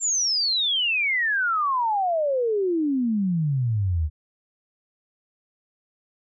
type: exponential sweep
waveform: sine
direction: down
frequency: 7459 to 73.2 Hz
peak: -20 dBFS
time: 0-4.1 s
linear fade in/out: 50 ms
effects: none